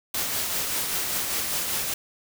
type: noise with tremolo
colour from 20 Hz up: white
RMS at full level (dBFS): -26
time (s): 0.14-1.94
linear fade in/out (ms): 5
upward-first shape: triangle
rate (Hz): 5.1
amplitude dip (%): 35
effects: none